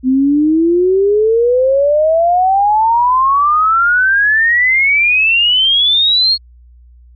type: exponential sweep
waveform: sine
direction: up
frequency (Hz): 252.9 to 4343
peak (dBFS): -8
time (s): 0.03-6.38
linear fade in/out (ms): 50
effects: added 60 Hz sine -39 dBFS peak until 7.15 s